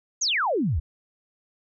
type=exponential sweep; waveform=sine; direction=down; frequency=7040 to 61.74 Hz; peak=-21 dBFS; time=0.21-0.8 s; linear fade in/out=10 ms; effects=none